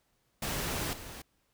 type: noise with level steps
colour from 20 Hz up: pink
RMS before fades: -34 / -45 dBFS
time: 0.42-1.22 s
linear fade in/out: 5 ms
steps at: 0.93 s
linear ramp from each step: 2 ms
effects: pink hiss -74 dBFS RMS until 1.53 s